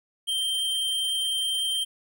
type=tone; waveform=square; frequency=3147 Hz; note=G7; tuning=6 cents sharp; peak=-25 dBFS; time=0.27-1.85 s; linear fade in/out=20 ms; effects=none